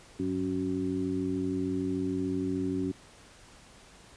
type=harmonic tone with a mistuned harmonic; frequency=93.3 Hz; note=F#2; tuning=15 cents sharp; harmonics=1 / 2 / 3 / 4; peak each=-39 / -36 / -30 / -35 dBFS; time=0.19-2.92 s; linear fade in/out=10 ms; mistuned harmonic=1; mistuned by=+100 cents; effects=pink hiss -54 dBFS RMS until 4.16 s + resampled to 22050 Hz